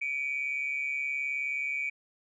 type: tone pair together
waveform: sine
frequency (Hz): 2290 / 2429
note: D7 / D#7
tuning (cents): -44 / -42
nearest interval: minor second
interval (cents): 102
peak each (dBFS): -30 / -34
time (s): 0.01-1.9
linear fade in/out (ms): 10
effects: tanh soft clip ceiling -23 dBFS